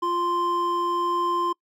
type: tone pair together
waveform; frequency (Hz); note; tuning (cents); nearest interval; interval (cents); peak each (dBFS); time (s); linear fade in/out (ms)
triangle; 348.3 / 1043.7; F4 / C6; -5 / -5; octave + perfect fifth; 1900; -26 / -21; 0.02-1.53; 10
effects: noise-tail reverb RT60 0.1 s tail -26 dB re dry